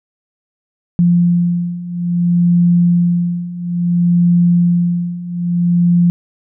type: beating tone pair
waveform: sine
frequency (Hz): 173.6 / 174.19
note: F3 / F3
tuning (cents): -10 / -4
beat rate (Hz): 0.59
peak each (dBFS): -15 / -12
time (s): 0.99-6.1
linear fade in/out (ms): 0
effects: none